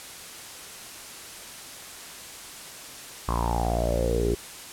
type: tone with low-pass filter sweep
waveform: sawtooth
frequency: 58.3 Hz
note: A#1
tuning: 1 cent sharp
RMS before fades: -25 dBFS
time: 3.28-4.35 s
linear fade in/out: 5 ms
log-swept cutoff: 1100 to 380 Hz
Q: 9
effects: white hiss -41 dBFS RMS until 4.72 s + low-pass 11000 Hz 12 dB/octave